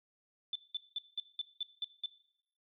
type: tone bursts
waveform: sine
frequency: 3520 Hz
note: A7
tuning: in tune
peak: -33 dBFS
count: 8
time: 0.53-2.06 s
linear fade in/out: 2 ms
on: 25 ms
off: 190 ms
effects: noise-tail reverb RT60 0.7 s tail -17 dB re dry